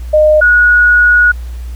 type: tone pair in turn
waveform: sine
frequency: 612 / 1455.6 Hz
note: D#5 / F#6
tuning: -29 / -29 cents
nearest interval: octave + minor third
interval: 1500 cents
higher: second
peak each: -4 dBFS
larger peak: neither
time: 0.13-0.41 / 0.41-1.32 s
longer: second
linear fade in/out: 10 ms
effects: added 60 Hz sine -20 dBFS peak until 1.75 s + pink hiss -42 dBFS RMS until 1.75 s